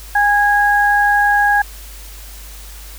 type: tone pair together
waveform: sine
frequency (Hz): 819 / 1648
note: G#5 / G#6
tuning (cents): -24 / -14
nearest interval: octave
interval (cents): 1210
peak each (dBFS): -13 / -13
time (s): 0.15-1.62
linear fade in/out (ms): 5
effects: added 50 Hz sine -33 dBFS peak until 2.98 s + white hiss -38 dBFS RMS until 2.98 s